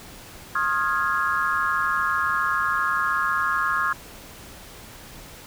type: chord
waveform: sine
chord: F minor seventh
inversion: second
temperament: equal with one note detuned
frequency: 1071.6 / 1244.5 / 1396.9 / 1661.2 Hz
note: C6 / Eb6 / F6 / Ab6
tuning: +41 / 0 / 0 / 0 cents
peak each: -26 dBFS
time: 0.55-3.93 s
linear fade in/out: 5 ms
effects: pink hiss -43 dBFS RMS until 5.46 s